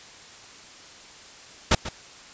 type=noise with echo; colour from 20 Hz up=pink; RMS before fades=-17 dBFS; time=1.71-1.75 s; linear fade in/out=5 ms; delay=140 ms; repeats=1; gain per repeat=-14 dB; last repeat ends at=1.89 s; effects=white hiss -46 dBFS RMS until 2.33 s + resampled to 16000 Hz